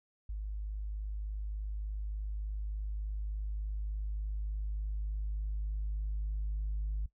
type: tone with level ramp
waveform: sine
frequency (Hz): 51.7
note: G#1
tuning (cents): -7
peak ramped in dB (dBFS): -35 to -30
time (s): 0.29-7.06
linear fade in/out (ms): 5
effects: noise-tail reverb RT60 0.1 s tail -18 dB re dry + tanh soft clip ceiling -29 dBFS